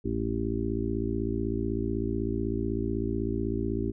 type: harmonic tone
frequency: 56 Hz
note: A1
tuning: 31 cents sharp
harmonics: 1 / 2 / 4 / 5 / 6 / 7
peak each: -34 / -34 / -34 / -34 / -34 / -34 dBFS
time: 0.04-3.92 s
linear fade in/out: 20 ms
effects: none